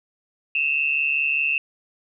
sine tone pair together, 2581 / 2726 Hz, E7 / F7, -37 / -43 cents, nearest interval minor second, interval 94 cents, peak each -22 dBFS, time 0.55-1.58 s, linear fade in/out 2 ms, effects none

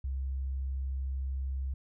sine tone, 66.6 Hz, C2, 31 cents sharp, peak -31 dBFS, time 0.04-1.74 s, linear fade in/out 5 ms, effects none

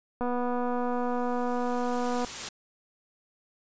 click train, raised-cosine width 1 ms, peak -18 dBFS, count 500, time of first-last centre 0.21-2.247 s, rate 245 Hz
white noise with exponential growth, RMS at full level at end -34 dBFS, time 0.37-2.49 s, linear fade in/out 5 ms, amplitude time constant 460 ms
effects resampled to 16000 Hz

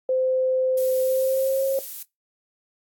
sine tone with pitch glide, 517 to 539.9 Hz, C5 to C#5, -21 to -46 cents, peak -19 dBFS, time 0.09-1.79 s, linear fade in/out 2 ms, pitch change +75 cents, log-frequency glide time 1-1.67 s
violet noise, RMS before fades -34 dBFS, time 0.77-2.03 s, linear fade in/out 5 ms
effects noise-tail reverb RT60 0.2 s tail -22 dB re dry + AAC 64 kbps

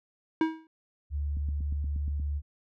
square tone with exponential decay, 320.2 Hz, D#4, 50 cents sharp, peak -20 dBFS, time 0.41-0.67 s, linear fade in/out 2 ms, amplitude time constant 55 ms
sine tone, 72.5 Hz, D2, 22 cents flat, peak -28 dBFS, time 1.1-2.42 s, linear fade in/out 50 ms
click train, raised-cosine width 5 ms, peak -29 dBFS, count 8, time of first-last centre 1.37-2.198 s, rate 8.45 Hz
effects low-pass 2000 Hz 12 dB/octave

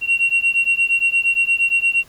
sine beating tone pair, 2739 / 2747.6 Hz, F7 / F7, -34 / -29 cents, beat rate 8.6 Hz, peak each -16 dBFS, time 0.01-2.04 s, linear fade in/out 50 ms, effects tanh soft clip ceiling -10 dBFS + pink hiss -49 dBFS RMS until 2.08 s

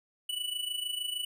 square tone with amplitude modulation, 2960 Hz, F#7, in tune, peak -30 dBFS, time 0.29-1.25 s, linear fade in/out 5 ms, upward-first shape sine, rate 26.5 Hz, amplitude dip 70%, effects none

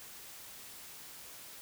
silence, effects white hiss -50 dBFS RMS until 1.61 s

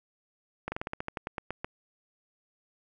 slowing click train, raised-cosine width 0.5 ms, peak -18 dBFS, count 13, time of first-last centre 0.68-1.645 s, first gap 40 ms, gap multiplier 1.12, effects none

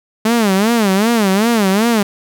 sawtooth tone with vibrato, 211.8 Hz, G#3, 34 cents sharp, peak -7 dBFS, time 0.25-2.03 s, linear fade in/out 5 ms, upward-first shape sine, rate 2.6 Hz, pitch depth 200 cents each way, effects none

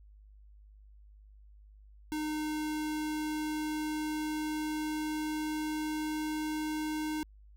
square tone with pitch glide, 306.2 to 308 Hz, D#4 to D#4, -28 to -17 cents, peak -33 dBFS, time 2.12-7.23 s, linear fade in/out 0 ms, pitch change +11 cents, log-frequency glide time 2.69-6.42 s, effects added 51 Hz sine -53 dBFS peak until 7.56 s

